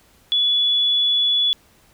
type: tone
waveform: sine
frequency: 3418 Hz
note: G#7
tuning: 49 cents sharp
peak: -15 dBFS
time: 0.32-1.53 s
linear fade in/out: 0 ms
effects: pink hiss -55 dBFS RMS until 1.93 s